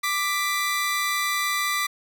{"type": "tone pair together", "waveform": "sawtooth", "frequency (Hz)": [1178.4, 1986], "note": ["D6", "B6"], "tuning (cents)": [6, 9], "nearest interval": "major sixth", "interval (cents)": 903, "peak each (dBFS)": -22, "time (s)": [0.03, 1.87], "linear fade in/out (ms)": 10, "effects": []}